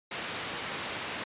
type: band-pass noise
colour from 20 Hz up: white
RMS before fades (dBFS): -37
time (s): 0.11-1.24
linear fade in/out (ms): 5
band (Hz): 100 to 3200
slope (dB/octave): 12
effects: resampled to 8000 Hz